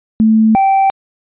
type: tone pair in turn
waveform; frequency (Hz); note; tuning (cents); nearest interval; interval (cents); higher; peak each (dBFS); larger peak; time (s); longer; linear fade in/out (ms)
sine / triangle; 220 / 778.1; A3 / G5; 0 / -13; octave + minor seventh; 2187; second; -6; neither; 0.2-0.55 / 0.55-0.9; neither; 0
effects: resampled to 8000 Hz